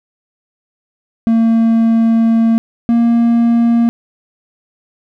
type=tone pair in turn; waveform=triangle; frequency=227.3 / 233.7 Hz; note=A#3 / A#3; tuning=-43 / +5 cents; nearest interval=unison; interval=48 cents; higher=second; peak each=-6 dBFS; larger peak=neither; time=1.27-2.58 / 2.89-3.89 s; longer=first; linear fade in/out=0 ms; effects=none